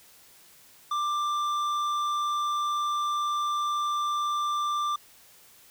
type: tone with tanh clipping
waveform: triangle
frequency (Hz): 1183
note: D6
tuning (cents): +12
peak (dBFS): -27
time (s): 0.91-4.96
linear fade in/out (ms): 5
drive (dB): 14
effects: white hiss -55 dBFS RMS until 5.7 s